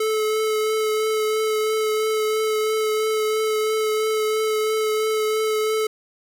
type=tone with vibrato; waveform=square; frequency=433.5 Hz; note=A4; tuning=26 cents flat; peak=-20 dBFS; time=0-5.87 s; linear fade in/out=5 ms; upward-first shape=triangle; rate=3 Hz; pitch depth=16 cents each way; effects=none